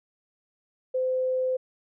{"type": "tone", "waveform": "sine", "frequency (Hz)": 514, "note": "C5", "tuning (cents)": -31, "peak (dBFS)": -23, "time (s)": [0.94, 1.57], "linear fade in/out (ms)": 10, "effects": []}